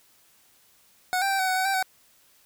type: tone with pitch steps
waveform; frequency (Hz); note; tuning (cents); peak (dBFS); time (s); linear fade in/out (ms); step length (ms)
25% pulse; 735 / 785 / 779 / 754 / 745 / 753 / 781 / 754; F#5 / G5 / G5 / F#5 / F#5 / F#5 / G5 / F#5; -12 / +2 / -11 / +32 / +12 / +30 / -7 / +32; -19; 1.13-1.826; 0; 87
effects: white hiss -60 dBFS RMS until 2.45 s